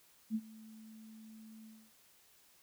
sine tone with ADSR envelope, 220 Hz, A3, in tune, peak -30 dBFS, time 0.3-1.92 s, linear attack 50 ms, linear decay 52 ms, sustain -21 dB, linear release 260 ms, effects white hiss -66 dBFS RMS until 2.62 s

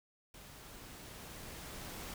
pink noise with level ramp, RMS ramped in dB -54 to -45 dBFS, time 0.34-2.14 s, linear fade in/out 2 ms, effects none

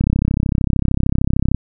click train, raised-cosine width 5 ms, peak -3 dBFS, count 52, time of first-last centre 0.01-1.546 s, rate 33.2 Hz, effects none

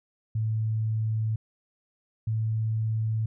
sine tone pair in turn, 110 / 110.47 Hz, A2 / A2, 0 / +7 cents, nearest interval unison, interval 7 cents, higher second, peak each -24 / -24 dBFS, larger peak neither, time 0.35-1.36 / 2.27-3.26 s, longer first, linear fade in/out 5 ms, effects none

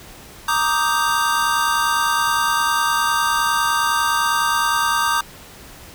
square chord, Eb major seventh, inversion second, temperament equal, 932.3 / 1174.7 / 1244.5 / 1568 Hz, Bb5 / D6 / Eb6 / G6, 0 / 0 / 0 / 0 cents, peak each -23 dBFS, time 0.48-5.21 s, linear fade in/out 5 ms, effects pink hiss -41 dBFS RMS until 5.94 s

